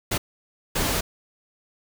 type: noise bursts at uneven times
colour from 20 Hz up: pink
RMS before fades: -24 dBFS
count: 2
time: 0.11-0.18 / 0.75-1.01 s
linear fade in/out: 10 ms
effects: none